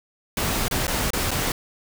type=noise with dropouts; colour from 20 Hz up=pink; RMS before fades=-24 dBFS; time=0.37-1.52 s; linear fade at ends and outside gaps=2 ms; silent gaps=0.682-0.711 / 0.869-0.879 / 1.105-1.133 / 1.308-1.314 s; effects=none